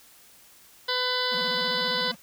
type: harmonic tone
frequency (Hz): 501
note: B4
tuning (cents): +25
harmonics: 1 / 2 / 3 / 4 / 6 / 7 / 8 / 9 / 10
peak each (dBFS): -32 / -32 / -32 / -35 / -34 / -33 / -31 / -35 / -36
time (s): 0.88-2.12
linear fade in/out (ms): 10
type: tone with vibrato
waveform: square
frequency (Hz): 203.3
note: G#3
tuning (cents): -37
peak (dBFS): -38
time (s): 1.31-2.16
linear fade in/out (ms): 20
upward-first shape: square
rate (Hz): 15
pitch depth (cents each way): 230
effects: white hiss -54 dBFS RMS until 2.22 s